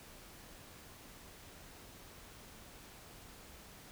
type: silence
effects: pink hiss -55 dBFS RMS until 3.91 s